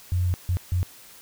sine tone bursts at uneven times, 89.6 Hz, F2, 45 cents sharp, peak -20 dBFS, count 3, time 0.12-0.34 / 0.49-0.57 / 0.72-0.83 s, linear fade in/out 0 ms, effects white hiss -48 dBFS RMS until 1.21 s

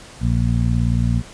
harmonic tone, 58.27 Hz, A#1, in tune, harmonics 1 / 2 / 3 / 4, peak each -20 / -18 / -23 / -24 dBFS, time 0.2-1.23 s, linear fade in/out 50 ms, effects pink hiss -41 dBFS RMS until 1.33 s + resampled to 22050 Hz

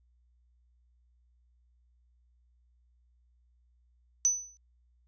sine tone with exponential decay, 6000 Hz, F#8, 23 cents sharp, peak -19 dBFS, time 4.25-4.57 s, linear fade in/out 0 ms, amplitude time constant 68 ms, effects added 60 Hz sine -64 dBFS peak until 5.07 s + resampled to 16000 Hz

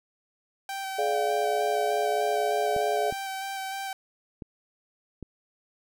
sawtooth tone with vibrato, 776 Hz, G5, 18 cents flat, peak -28 dBFS, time 0.69-3.93 s, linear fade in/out 2 ms, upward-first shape square, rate 3.3 Hz, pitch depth 14 cents each way
sine chord, D diminished, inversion second, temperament just, 422.9 / 587.3 / 704.8 Hz, Ab4 / D5 / F5, +31 / 0 / +16 cents, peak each -28 / -30 / -27 dBFS, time 0.98-3.11 s, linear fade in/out 10 ms
clicks, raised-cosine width 3 ms, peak -25 dBFS, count 4, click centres 2.764 / 3.125 / 4.422 / 5.227 s
effects none

